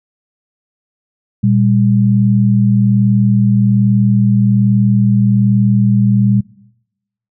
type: tone pair together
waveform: sine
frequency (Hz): 118.79 / 200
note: A#2 / G3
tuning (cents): +33 / +35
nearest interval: major sixth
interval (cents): 902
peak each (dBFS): -11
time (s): 1.43-6.41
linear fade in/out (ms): 10
effects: noise-tail reverb RT60 0.9 s tail -22 dB re dry